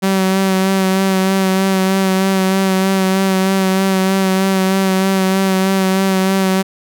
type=tone with vibrato; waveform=sawtooth; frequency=190.8 Hz; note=G3; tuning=47 cents flat; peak=-8 dBFS; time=0.02-6.63 s; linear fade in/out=20 ms; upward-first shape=sine; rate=3.2 Hz; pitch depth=22 cents each way; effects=none